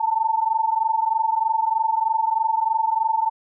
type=tone pair together; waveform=sine; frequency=880 / 903.2 Hz; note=A5 / A5; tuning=0 / +45 cents; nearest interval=unison; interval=45 cents; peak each=-21 dBFS; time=0-3.3 s; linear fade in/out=10 ms; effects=none